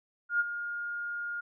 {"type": "tone with ADSR envelope", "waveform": "sine", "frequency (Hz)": 1419, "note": "F6", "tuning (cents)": 27, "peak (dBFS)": -22, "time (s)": [0.29, 1.41], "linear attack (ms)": 110, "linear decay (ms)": 28, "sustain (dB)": -11, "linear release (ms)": 12, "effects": []}